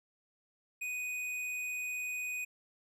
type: tone with tanh clipping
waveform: sine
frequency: 2489 Hz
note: D#7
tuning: in tune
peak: -37 dBFS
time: 0.81-2.45 s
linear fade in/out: 10 ms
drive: 13 dB
effects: none